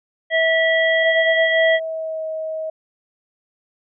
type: harmonic tone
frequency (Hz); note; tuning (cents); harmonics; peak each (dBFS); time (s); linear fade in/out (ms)
650; E5; -24; 1 / 3 / 5; -17 / -17 / -26; 0.3-1.8; 50
type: tone with pitch glide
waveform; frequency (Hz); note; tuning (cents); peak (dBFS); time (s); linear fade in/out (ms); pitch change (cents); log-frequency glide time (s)
sine; 659.3 to 634.3; E5 to D#5; 0 to +33; -23; 1.03-2.7; 5; -67; 1.34-2.26
effects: none

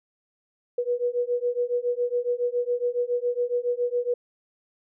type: beating tone pair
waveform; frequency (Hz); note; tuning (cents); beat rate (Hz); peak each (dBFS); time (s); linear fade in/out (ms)
sine; 483 / 490.2; B4 / B4; -39 / -13; 7.2; -26; 0.78-4.14; 5
effects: none

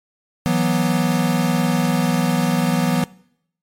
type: chord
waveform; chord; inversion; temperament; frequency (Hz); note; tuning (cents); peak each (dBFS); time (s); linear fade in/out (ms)
square; E suspended second; none; equal with one note detuned; 164.81 / 185 / 243.8; E3 / F#3 / B3; 0 / 0 / -22; -21; 0.46-3.04; 0
effects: noise-tail reverb RT60 0.7 s tail -22 dB re dry + MP3 64 kbps

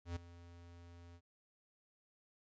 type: tone with ADSR envelope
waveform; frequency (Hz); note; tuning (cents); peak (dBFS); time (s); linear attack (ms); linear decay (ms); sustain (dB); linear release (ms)
square; 86.1; F2; -24; -38; 0.05-1.21; 110; 11; -17; 61
effects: resampled to 16000 Hz

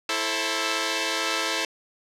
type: chord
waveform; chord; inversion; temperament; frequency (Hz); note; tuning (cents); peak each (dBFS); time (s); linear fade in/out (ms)
5% pulse; A minor; second; equal with one note detuned; 329.6 / 440 / 531.2; E4 / A4 / C5; 0 / 0 / +26; -17; 0.09-1.65; 2
effects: low-pass 9000 Hz 12 dB/octave

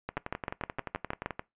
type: two click trains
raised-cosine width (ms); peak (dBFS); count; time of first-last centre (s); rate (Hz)
0.5; -19 / -16; 16 / 8; 0.09-1.394 / 0.17-1.26; 11.5 / 6.42
effects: noise-tail reverb RT60 0.2 s tail -21 dB re dry + resampled to 8000 Hz

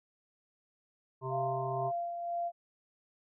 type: harmonic tone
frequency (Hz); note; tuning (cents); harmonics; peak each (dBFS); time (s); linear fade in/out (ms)
130.81; C3; 0; 1 / 3 / 5 / 7 / 8; -38 / -39 / -44 / -43 / -41; 1.21-1.92; 50
type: tone with tremolo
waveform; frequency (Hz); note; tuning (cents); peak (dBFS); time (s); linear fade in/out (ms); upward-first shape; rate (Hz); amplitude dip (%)
sine; 690; F5; -21; -31; 1.29-2.52; 50; sine; 2; 45
effects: none

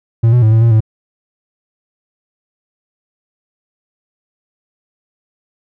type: tone with pitch steps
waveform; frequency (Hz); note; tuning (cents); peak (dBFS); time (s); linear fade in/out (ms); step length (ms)
triangle; 114.6 / 122.5 / 109.4 / 112 / 116.1 / 109.8; A#2 / B2 / A2 / A2 / A#2 / A2; -29 / -14 / -9 / +31 / -7 / -3; -4; 0.23-0.806; 10; 96
effects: none

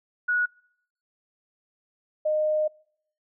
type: tone pair in turn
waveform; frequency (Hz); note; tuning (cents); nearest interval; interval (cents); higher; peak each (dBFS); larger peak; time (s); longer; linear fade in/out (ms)
sine; 1461 / 614.3; F#6 / D#5; -22 / -22; octave + minor third; 1500; first; -21; neither; 0.28-0.46 / 2.25-2.68; second; 10
effects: noise-tail reverb RT60 0.7 s tail -26 dB re dry

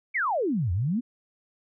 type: exponential two-way sweep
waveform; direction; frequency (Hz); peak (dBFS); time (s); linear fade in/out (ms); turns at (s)
sine; down then up; 2330 to 82.41 to 261.3; -23; 0.14-1.01; 20; 0.72
effects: none

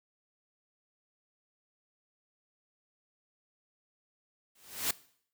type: noise with exponential growth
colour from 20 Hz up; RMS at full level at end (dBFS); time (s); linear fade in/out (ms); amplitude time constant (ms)
white; -27; 4.55-4.91; 5; 77
effects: noise-tail reverb RT60 0.6 s tail -20 dB re dry

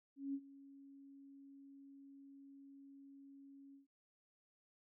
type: tone with ADSR envelope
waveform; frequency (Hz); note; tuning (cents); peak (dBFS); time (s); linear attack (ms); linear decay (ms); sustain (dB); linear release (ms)
sine; 276.4; C#4; -5; -37; 0.16-3.87; 180; 58; -19; 130
effects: noise-tail reverb RT60 0.3 s tail -25 dB re dry

